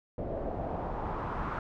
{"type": "noise with low-pass filter sweep", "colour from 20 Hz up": "pink", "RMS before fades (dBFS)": -35, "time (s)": [0.18, 1.59], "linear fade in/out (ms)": 2, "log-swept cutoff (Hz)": [540, 1300], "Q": 2.4, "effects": []}